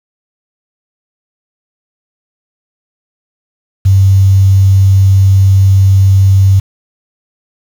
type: tone with quantisation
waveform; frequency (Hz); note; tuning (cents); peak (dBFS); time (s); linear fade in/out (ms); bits
sine; 96.7; G2; -23; -3; 3.85-6.6; 10; 5
effects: none